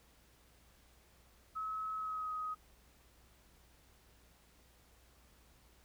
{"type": "tone with pitch glide", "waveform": "sine", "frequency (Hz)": [1287, 1257.6], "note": ["E6", "D#6"], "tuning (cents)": [-42, 18], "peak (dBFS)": -37, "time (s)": [1.55, 2.55], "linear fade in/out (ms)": 20, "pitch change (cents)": -40, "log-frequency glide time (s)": [1.96, 2.32], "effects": ["added 60 Hz sine -67 dBFS peak until 5.84 s", "pink hiss -67 dBFS RMS until 5.84 s"]}